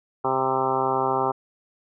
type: harmonic tone with a mistuned harmonic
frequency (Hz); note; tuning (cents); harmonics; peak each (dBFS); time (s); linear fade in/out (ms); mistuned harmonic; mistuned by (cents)
131.9; C3; +14; 1 / 2 / 3 / 4 / 5 / 6 / 7 / 8 / 9 / 10; -36 / -34 / -27 / -31 / -32 / -26 / -28 / -30 / -30 / -33; 0.24-1.32; 10; 8; -26
effects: none